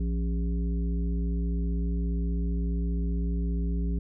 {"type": "harmonic tone with a mistuned harmonic", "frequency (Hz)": 58.27, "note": "A#1", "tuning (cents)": 0, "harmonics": [1, 3, 5, 7], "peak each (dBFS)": [-26, -32, -39, -43], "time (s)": [0, 3.99], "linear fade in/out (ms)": 5, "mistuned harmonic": 5, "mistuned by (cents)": -92, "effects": []}